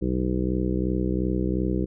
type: harmonic tone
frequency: 62.8 Hz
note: B1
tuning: 30 cents sharp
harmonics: 1 / 2 / 3 / 4 / 5 / 6 / 7 / 8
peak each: -28 / -32 / -27 / -39 / -28 / -31 / -36 / -37 dBFS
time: 0.01-1.86 s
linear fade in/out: 20 ms
effects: none